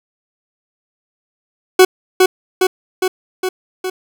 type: tone with echo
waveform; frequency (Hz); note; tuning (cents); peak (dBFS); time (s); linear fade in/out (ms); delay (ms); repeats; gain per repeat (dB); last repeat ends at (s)
40% pulse; 371.7; F#4; +8; -3; 1.79-1.85; 5; 410; 5; -3; 3.9
effects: none